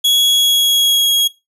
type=tone with pitch glide; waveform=40% pulse; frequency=3344 to 3304 Hz; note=G#7 to G#7; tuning=+11 to -10 cents; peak=-9 dBFS; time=0.04-1.28 s; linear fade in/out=10 ms; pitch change=-21 cents; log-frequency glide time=0.21-1.14 s; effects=noise-tail reverb RT60 0.2 s tail -18 dB re dry